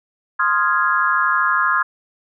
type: chord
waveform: sine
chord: F minor seventh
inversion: second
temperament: equal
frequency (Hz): 1046.5 / 1244.5 / 1396.9 / 1661.2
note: C6 / Eb6 / F6 / Ab6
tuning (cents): 0 / 0 / 0 / 0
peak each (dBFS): -20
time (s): 0.39-1.83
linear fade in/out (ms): 10
effects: none